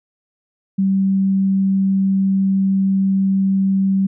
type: tone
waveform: sine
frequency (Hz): 193.3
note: G3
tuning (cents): -24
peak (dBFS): -13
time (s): 0.78-4.07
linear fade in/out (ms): 10
effects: none